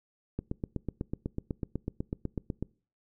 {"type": "click train", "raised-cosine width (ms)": 3, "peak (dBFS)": -19, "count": 19, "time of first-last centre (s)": [0.39, 2.626], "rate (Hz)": 8.05, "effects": ["noise-tail reverb RT60 0.4 s tail -24 dB re dry"]}